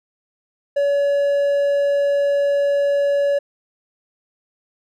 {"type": "tone", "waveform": "triangle", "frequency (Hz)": 567, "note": "C#5", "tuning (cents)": 39, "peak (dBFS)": -13, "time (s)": [0.76, 3.39], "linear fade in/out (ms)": 10, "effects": []}